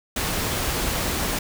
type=noise; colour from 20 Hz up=pink; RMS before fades=-25 dBFS; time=0.16-1.39 s; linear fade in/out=5 ms; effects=none